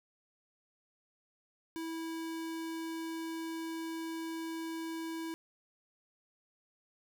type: tone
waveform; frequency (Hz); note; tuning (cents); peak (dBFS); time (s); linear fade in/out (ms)
square; 326.7; E4; -15; -38; 1.76-5.34; 0
effects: none